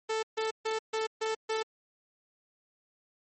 sawtooth tone bursts, 440.9 Hz, A4, 4 cents sharp, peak -25 dBFS, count 6, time 0.09-1.63 s, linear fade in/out 10 ms, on 140 ms, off 140 ms, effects MP3 32 kbps

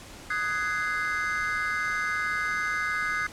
triangle chord, Ab dominant seventh, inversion second, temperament just, 1245.9 / 1495.1 / 1661.2 / 2077 Hz, Eb6 / Gb6 / Ab6 / C7, +2 / +18 / 0 / -13 cents, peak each -30 dBFS, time 0.3-3.27 s, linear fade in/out 5 ms, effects pink hiss -45 dBFS RMS until 3.32 s + low-pass 10000 Hz 12 dB/octave

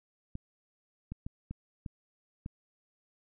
clicks, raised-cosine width 5 ms, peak -26 dBFS, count 6, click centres 0.354 / 1.12 / 1.265 / 1.51 / 1.862 / 2.461 s, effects none

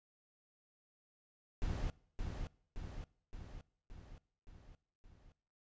brown noise with echo, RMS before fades -37 dBFS, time 1.62-1.9 s, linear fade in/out 0 ms, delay 570 ms, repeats 6, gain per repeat -4 dB, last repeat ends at 5.32 s, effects noise-tail reverb RT60 0.7 s tail -23 dB re dry + resampled to 16000 Hz

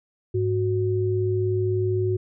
sine tone pair together, 103.83 / 368.1 Hz, G#2 / F#4, 0 / -9 cents, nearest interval octave + minor seventh, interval 2191 cents, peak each -23 dBFS, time 0.34-2.17 s, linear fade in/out 10 ms, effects none

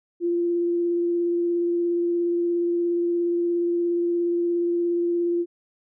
sine tone with vibrato, 345.2 Hz, F4, 20 cents flat, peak -20 dBFS, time 0.2-5.46 s, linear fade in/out 50 ms, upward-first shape sine, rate 17 Hz, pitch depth 11 cents each way, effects none

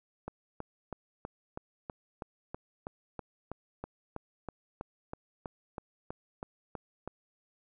click train, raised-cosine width 1 ms, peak -24 dBFS, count 22, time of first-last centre 0.28-7.076 s, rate 3.09 Hz, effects none

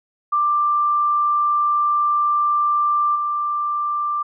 sine tone with level steps, 1182 Hz, D6, 11 cents sharp, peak -15 / -19 dBFS, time 0.32-4.23 s, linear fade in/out 10 ms, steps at 3.15 s, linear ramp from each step 10 ms, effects none

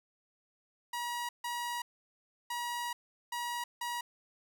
sawtooth tone bursts at uneven times, 959 Hz, A#5, 49 cents sharp, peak -31 dBFS, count 5, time 0.93-1.29 / 1.44-1.82 / 2.5-2.93 / 3.32-3.64 / 3.81-4.01 s, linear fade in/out 5 ms, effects none

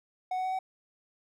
triangle tone with pitch steps, 740 / 745.1 / 750.3 / 755.5 Hz, F#5 / F#5 / F#5 / F#5, 0 / +12 / +24 / +36 cents, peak -27 dBFS, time 0.31-0.59 s, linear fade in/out 5 ms, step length 70 ms, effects none

